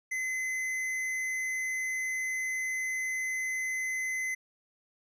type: tone with hard clipping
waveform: sine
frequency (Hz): 2042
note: C7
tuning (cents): -43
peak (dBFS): -32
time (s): 0.11-4.35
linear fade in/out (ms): 10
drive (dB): 10
effects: none